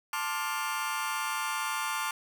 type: chord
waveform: sawtooth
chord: D minor seventh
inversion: second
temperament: just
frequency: 881 / 1057.2 / 1174.7 / 1409.6 Hz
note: A5 / C6 / D6 / F6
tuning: +2 / +18 / 0 / +16 cents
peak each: -32 dBFS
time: 0.13-2.11 s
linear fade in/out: 2 ms
effects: none